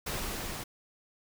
pink noise with level ramp, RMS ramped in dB -34 to -39 dBFS, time 0.06-0.64 s, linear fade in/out 10 ms, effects none

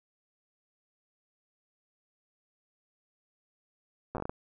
slowing click train, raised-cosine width 1 ms, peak -21 dBFS, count 8, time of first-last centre 4.15-4.295 s, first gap 8 ms, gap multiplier 1.31, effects none

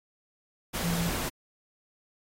sine tone in noise, 170.2 Hz, F3, 44 cents flat, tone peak -27 dBFS, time 0.83-1.1 s, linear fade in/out 20 ms, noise pink, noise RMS -33 dBFS, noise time 0.73-1.3 s, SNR +3 dB, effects AAC 48 kbps

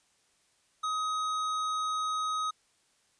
sine tone with tanh clipping, 1260 Hz, D#6, 21 cents sharp, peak -31 dBFS, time 0.83-2.51 s, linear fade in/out 10 ms, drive 14 dB, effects white hiss -69 dBFS RMS until 3.19 s + resampled to 22050 Hz

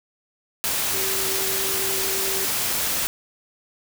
sine tone in noise, 385.7 Hz, G4, 28 cents flat, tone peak -31 dBFS, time 0.94-2.45 s, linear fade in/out 0 ms, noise white, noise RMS -24 dBFS, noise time 0.64-3.07 s, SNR -10 dB, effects none

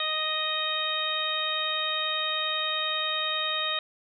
harmonic tone, 622.3 Hz, D#5, in tune, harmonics 1 / 2 / 3 / 4 / 5 / 6, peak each -37 / -33 / -35 / -36 / -35 / -29 dBFS, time 0-3.79 s, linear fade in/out 2 ms, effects none

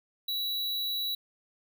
square tone, 3922 Hz, B7, 13 cents flat, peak -30 dBFS, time 0.28-1.15 s, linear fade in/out 5 ms, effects none

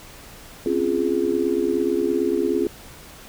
sine chord, Db major seventh, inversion third, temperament just, 259.9 / 277.2 / 346.5 / 415.8 Hz, C4 / Db4 / F4 / Ab4, -11 / 0 / -14 / +2 cents, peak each -27 / -27 / -22 / -23 dBFS, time 0.66-2.67 s, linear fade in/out 2 ms, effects pink hiss -43 dBFS RMS until 3.28 s

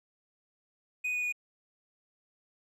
triangle tone with pitch steps, 2489 / 2473 / 2458 Hz, D#7 / D#7 / D#7, 0 / -11 / -22 cents, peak -28 dBFS, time 1.04-1.325 s, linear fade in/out 10 ms, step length 95 ms, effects none

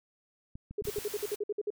clicks, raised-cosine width 5 ms, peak -31 dBFS, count 6, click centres 0.555 / 0.71 / 0.821 / 0.854 / 0.886 / 0.984 s
sine tone bursts, 415.3 Hz, G#4, in tune, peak -29 dBFS, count 11, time 0.78-1.704 s, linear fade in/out 5 ms, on 34 ms, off 55 ms
white noise, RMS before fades -43 dBFS, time 0.84-1.36 s, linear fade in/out 10 ms
effects none

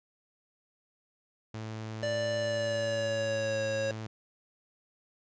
sawtooth tone, 110 Hz, A2, in tune, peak -33 dBFS, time 1.54-4.07 s, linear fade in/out 5 ms
square tone with pitch glide, 587 to 547.7 Hz, D5 to C#5, -1 to -21 cents, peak -30 dBFS, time 2.03-3.91 s, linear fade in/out 0 ms, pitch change -120 cents, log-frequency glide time 2.38-3.62 s
effects resampled to 16000 Hz

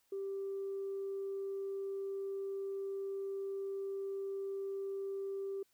sine tone, 392 Hz, G4, in tune, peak -36 dBFS, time 0.12-5.63 s, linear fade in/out 5 ms, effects tanh soft clip ceiling -33 dBFS + white hiss -75 dBFS RMS until 5.73 s

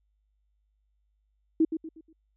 sine tone with echo, 320.9 Hz, E4, 46 cents flat, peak -18 dBFS, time 1.6-1.65 s, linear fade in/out 5 ms, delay 120 ms, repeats 4, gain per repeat -9 dB, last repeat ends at 2.13 s, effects added 51 Hz sine -69 dBFS peak until 2.36 s

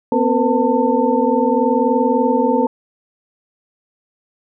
sine tone cluster, 241.4 / 262 / 461.6 / 505 / 894 Hz, B3 / C4 / A#4 / B4 / A5, -39 / +2 / -17 / +39 / +27 cents, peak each -19 dBFS, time 0.12-2.67 s, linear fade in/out 2 ms, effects none

